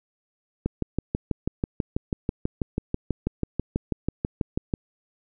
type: click train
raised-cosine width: 3 ms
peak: -11 dBFS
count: 26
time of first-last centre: 0.66-4.738 s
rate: 6.13 Hz
effects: none